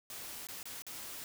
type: noise with dropouts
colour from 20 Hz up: white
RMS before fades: -45 dBFS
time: 0.1-1.24 s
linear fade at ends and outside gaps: 1 ms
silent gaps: 0.47-0.487 / 0.63-0.655 / 0.821-0.866 s
effects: none